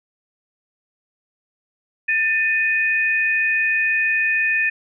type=tone pair together; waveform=sine; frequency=1786.9 / 2489 Hz; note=A6 / D#7; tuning=+26 / 0 cents; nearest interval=tritone; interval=574 cents; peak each=-19 dBFS; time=2.08-4.7 s; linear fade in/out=10 ms; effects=none